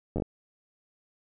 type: slowing click train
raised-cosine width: 2 ms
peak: -17 dBFS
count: 5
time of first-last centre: 0.16-0.222 s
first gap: 10 ms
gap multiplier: 1.3
effects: none